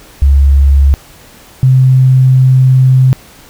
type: tone pair in turn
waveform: sine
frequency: 69.3 / 130.11 Hz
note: C#2 / C3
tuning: 0 / -9 cents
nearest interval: major seventh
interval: 1091 cents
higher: second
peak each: -3 dBFS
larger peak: neither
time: 0.22-0.94 / 1.63-3.13 s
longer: second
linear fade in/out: 0 ms
effects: pink hiss -38 dBFS RMS until 3.49 s